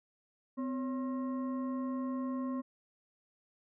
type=tone with frequency modulation; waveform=sine; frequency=256.4 Hz; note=C4; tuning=35 cents flat; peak=-33 dBFS; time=0.57-2.62 s; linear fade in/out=20 ms; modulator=812 Hz; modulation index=0.53; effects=none